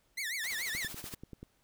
sawtooth tone with vibrato, 1975.5 Hz, B6, in tune, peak -31 dBFS, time 0.17-0.88 s, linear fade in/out 10 ms, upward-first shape triangle, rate 6.9 Hz, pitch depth 260 cents each way
white noise with tremolo, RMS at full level -42 dBFS, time 0.43-1.15 s, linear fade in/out 10 ms, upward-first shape triangle, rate 13 Hz, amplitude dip 75%
click train, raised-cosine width 3 ms, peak -32 dBFS, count 8, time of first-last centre 0.75-1.43 s, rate 10.3 Hz
effects pink hiss -72 dBFS RMS until 1.63 s

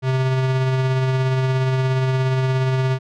square tone with tremolo, 130.81 Hz, C3, in tune, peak -16 dBFS, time 0.02-2.99 s, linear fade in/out 50 ms, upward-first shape triangle, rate 17 Hz, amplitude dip 30%, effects low-pass 4000 Hz 12 dB/octave

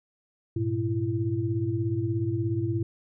sine tone cluster, 102.8 / 119.6 / 335 Hz, G#2 / A#2 / E4, -17 / +45 / +28 cents, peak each -29 dBFS, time 0.56-2.83 s, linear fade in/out 5 ms, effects none

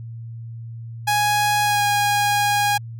sawtooth tone with pitch glide, 831 to 820.5 Hz, G#5 to G#5, +1 to -21 cents, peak -13 dBFS, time 1.07-2.78 s, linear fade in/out 10 ms, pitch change -22 cents, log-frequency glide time 1.63-1.83 s, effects added 115 Hz sine -31 dBFS peak until 2.99 s

